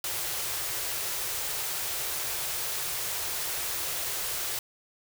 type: band-stop noise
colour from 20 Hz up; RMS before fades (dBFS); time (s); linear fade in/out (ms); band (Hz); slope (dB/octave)
white; -32; 0.04-4.59; 2; 170 to 320; 96
effects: none